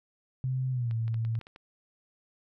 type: tone with pitch glide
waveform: sine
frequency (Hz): 129.7 to 113.56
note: C3 to A#2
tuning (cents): -15 to -45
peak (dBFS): -27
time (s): 0.44-1.39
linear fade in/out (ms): 0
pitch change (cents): -230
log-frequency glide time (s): 0.71-0.93
type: clicks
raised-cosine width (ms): 0.3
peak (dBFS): -33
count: 8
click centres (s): 0.911 / 1.08 / 1.143 / 1.25 / 1.353 / 1.413 / 1.469 / 1.561
effects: none